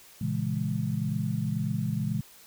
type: chord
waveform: sine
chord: A# half-diminished seventh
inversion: none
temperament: equal with one note detuned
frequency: 116.54 / 138.59 / 165.86 / 207.7 Hz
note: A#2 / C#3 / E3 / G#3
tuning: 0 / 0 / +11 / 0 cents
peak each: -32 dBFS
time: 0.21-2.21 s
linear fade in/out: 5 ms
effects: white hiss -53 dBFS RMS until 2.46 s